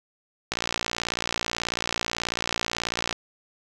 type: click train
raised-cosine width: 0.2 ms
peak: -8 dBFS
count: 153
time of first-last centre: 0.52-3.127 s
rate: 58.3 Hz
effects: none